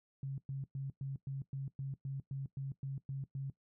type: tone bursts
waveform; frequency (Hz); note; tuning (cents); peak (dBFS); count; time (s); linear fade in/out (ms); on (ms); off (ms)
sine; 136.4; C#3; -28; -37; 13; 0.23-3.5; 2; 150; 110
effects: noise-tail reverb RT60 0.1 s tail -17 dB re dry